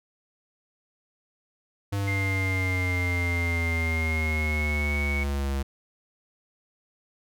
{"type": "exponential sweep", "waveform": "square", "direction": "down", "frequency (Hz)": [100.4, 67.9], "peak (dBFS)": -26, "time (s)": [1.92, 5.63], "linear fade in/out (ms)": 10}
{"type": "tone with pitch glide", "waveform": "sine", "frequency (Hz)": [2100, 2225], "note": ["C7", "C#7"], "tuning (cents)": [6, 6], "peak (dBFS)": -28, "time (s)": [2.07, 5.24], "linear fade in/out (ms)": 10, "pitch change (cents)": 100, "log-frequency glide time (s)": [3.7, 4.96]}
{"effects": []}